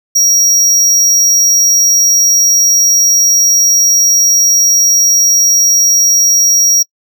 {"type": "tone", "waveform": "square", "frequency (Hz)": 5670, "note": "F8", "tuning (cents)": 25, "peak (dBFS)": -7, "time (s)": [0.15, 6.83], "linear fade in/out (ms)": 10, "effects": ["noise-tail reverb RT60 0.1 s tail -26 dB re dry"]}